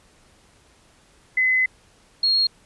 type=tone pair in turn; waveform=sine; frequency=2030 / 4277 Hz; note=B6 / C8; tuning=+47 / +37 cents; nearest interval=octave + minor second; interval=1290 cents; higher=second; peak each=-16 dBFS; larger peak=neither; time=1.37-1.66 / 2.23-2.47 s; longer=first; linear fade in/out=5 ms; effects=pink hiss -56 dBFS RMS until 2.65 s + resampled to 24000 Hz